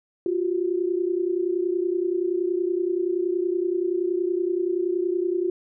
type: tone pair together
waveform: sine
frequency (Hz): 349.4 / 380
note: F4 / F#4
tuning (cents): +1 / +46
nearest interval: minor second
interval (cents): 145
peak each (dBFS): -23 / -26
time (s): 0.26-5.5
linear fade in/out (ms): 2
effects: none